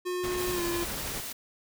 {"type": "tone with pitch glide", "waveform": "square", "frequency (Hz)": [360.6, 344.5], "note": ["F#4", "F4"], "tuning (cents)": [-45, -24], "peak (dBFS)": -30, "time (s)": [0.05, 0.85], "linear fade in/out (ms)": 20, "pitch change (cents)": -79, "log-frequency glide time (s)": [0.53, 0.62]}
{"type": "noise with tremolo", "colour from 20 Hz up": "pink", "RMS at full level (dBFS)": -36, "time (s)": [0.23, 1.21], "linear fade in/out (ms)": 10, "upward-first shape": "triangle", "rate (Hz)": 12, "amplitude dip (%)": 30}
{"type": "click train", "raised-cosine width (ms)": 2, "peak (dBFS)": -29, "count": 7, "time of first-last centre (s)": [0.36, 1.061], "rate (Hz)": 8.56}
{"type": "noise", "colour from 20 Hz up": "white", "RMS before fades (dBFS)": -38, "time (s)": [0.37, 1.33], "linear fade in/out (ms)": 10}
{"effects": []}